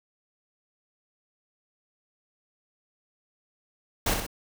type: noise with echo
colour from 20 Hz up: pink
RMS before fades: -25 dBFS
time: 4.06-4.14 s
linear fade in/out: 5 ms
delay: 63 ms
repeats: 2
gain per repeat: -5 dB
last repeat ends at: 4.266 s
effects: none